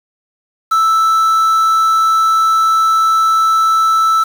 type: tone with quantisation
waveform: triangle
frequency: 1318.5 Hz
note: E6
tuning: in tune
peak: -7 dBFS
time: 0.71-4.24 s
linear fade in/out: 10 ms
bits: 5
effects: none